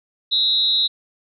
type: tone with amplitude modulation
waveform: sine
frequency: 3853 Hz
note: B7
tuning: 44 cents flat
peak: -11 dBFS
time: 0.31-0.88 s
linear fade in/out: 20 ms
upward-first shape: sine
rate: 281 Hz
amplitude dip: 95%
effects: none